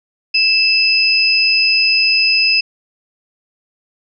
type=tone pair together; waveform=sine; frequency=2637 / 5053 Hz; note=E7 / D#8; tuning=0 / +26 cents; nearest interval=major seventh; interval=1126 cents; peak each=-13 dBFS; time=0.34-2.61 s; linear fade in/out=10 ms; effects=none